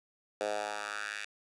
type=tone with high-pass filter sweep; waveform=10% pulse; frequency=104.4 Hz; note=G#2; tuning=10 cents sharp; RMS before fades=-37 dBFS; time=0.41-1.25 s; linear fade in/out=0 ms; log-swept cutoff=530 to 2100 Hz; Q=2.6; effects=resampled to 22050 Hz + 10-bit